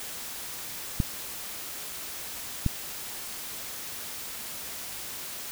clicks, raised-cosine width 5 ms, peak -11 dBFS, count 2, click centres 1.002 / 2.663 s, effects white hiss -38 dBFS RMS until 5.51 s

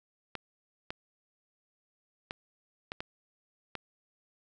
clicks, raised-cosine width 0.3 ms, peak -20 dBFS, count 6, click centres 0.353 / 0.905 / 2.309 / 2.919 / 3.005 / 3.753 s, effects none

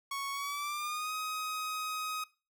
sawtooth tone with pitch glide, 1108.7 to 1258.9 Hz, C#6 to D#6, 0 to +20 cents, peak -31 dBFS, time 0.11-2.24 s, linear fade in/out 5 ms, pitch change +220 cents, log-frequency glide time 0.32-1.13 s, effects noise-tail reverb RT60 0.3 s tail -19 dB re dry

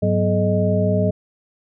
sine tone cluster, 102.5 / 184.7 / 245.2 / 427.3 / 619 Hz, G#2 / F#3 / B3 / G#4 / D#5, -22 / -3 / -12 / +49 / -9 cents, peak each -20 / -20 / -27 / -24 / -21 dBFS, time 0.02-1.11 s, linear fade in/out 10 ms, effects none

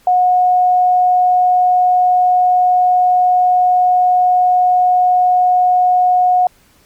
sine tone, 727 Hz, F#5, 31 cents flat, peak -8 dBFS, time 0.07-6.47 s, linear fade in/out 2 ms, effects pink hiss -51 dBFS RMS until 6.85 s + MP3 96 kbps

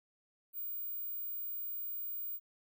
sine tone, 15360 Hz, B9, 49 cents flat, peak -37 dBFS, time 0.53-2.4 s, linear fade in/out 50 ms, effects none

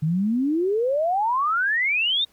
sine exponential sweep, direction up, 148.6 to 3753 Hz, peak -19 dBFS, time 0.02-2.25 s, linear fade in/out 10 ms, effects pink hiss -60 dBFS RMS until 2.32 s

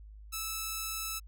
5% pulse tone, 1311 Hz, E6, 10 cents flat, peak -23 dBFS, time 0.32-1.2 s, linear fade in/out 20 ms, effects added 52 Hz sine -47 dBFS peak until 1.27 s

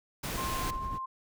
pink noise, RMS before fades -36 dBFS, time 0.23-0.71 s, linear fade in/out 10 ms
brown noise with tremolo, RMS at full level -37 dBFS, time 0.32-0.99 s, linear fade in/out 20 ms, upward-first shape triangle, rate 10 Hz, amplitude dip 50%
sine tone with vibrato, 1054 Hz, C6, 12 cents sharp, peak -34 dBFS, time 0.37-1.06 s, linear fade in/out 10 ms, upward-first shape sine, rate 2.5 Hz, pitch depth 8 cents each way
effects none

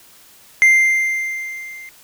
triangle tone with level ramp, 2093 Hz, C7, in tune, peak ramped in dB -5 to -32 dBFS, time 0.62-1.89 s, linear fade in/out 0 ms, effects white hiss -47 dBFS RMS until 2.03 s

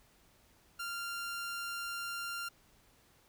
sawtooth tone, 1390 Hz, F6, 9 cents flat, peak -34 dBFS, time 0.79-2.49 s, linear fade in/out 10 ms, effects pink hiss -66 dBFS RMS until 3.28 s

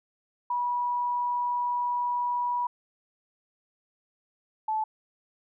sine tone pair in turn, 973 / 869.7 Hz, B5 / A5, -26 / -20 cents, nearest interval major second, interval 194 cents, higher first, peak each -25 dBFS, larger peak neither, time 0.5-2.67 / 4.68-4.84 s, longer first, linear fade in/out 5 ms, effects none

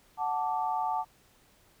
sine chord, D major, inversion first, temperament equal with one note detuned, 740 / 880 / 1167.9 Hz, F#5 / A5 / D6, 0 / 0 / -10 cents, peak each -32 / -30 / -36 dBFS, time 0.17-1.05 s, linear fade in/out 50 ms, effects pink hiss -63 dBFS RMS until 1.8 s

